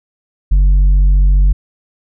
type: tone with tanh clipping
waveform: sine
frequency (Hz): 47.34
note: F#1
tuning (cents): +40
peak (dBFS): -7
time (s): 0.51-1.53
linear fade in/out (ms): 10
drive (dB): 4
effects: none